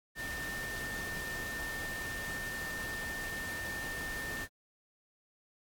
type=tone in noise; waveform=sine; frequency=1800 Hz; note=A6; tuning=39 cents sharp; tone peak=-38 dBFS; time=0.15-4.48 s; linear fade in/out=50 ms; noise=pink; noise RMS=-43 dBFS; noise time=0.15-4.48 s; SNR=+2 dB; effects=AAC 64 kbps